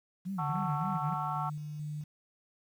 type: tone with vibrato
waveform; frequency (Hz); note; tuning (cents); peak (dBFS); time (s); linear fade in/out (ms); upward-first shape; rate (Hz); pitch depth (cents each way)
sine; 168; E3; +33; -33; 0.25-1.15; 20; sine; 3.5; 280
type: chord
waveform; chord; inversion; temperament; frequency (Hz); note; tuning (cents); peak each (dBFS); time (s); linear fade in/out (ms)
sine; F# minor seventh; none; just; 740 / 888 / 1110 / 1332; F#5 / A5 / C#6 / E6; 0 / +16 / +2 / +18; -37; 0.38-1.5; 10
type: tone with tremolo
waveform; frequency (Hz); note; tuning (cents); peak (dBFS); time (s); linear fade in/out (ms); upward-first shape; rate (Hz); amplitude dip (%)
sine; 149.9; D3; +36; -35; 0.49-2.04; 5; square; 2.3; 25
effects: tanh soft clip ceiling -21 dBFS + 10-bit